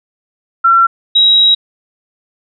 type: tone pair in turn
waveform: sine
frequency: 1357 / 3838 Hz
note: E6 / A#7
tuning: +50 / +50 cents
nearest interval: octave + tritone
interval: 1800 cents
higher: second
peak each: -5 dBFS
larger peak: neither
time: 0.64-0.87 / 1.15-1.55 s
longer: second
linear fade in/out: 10 ms
effects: none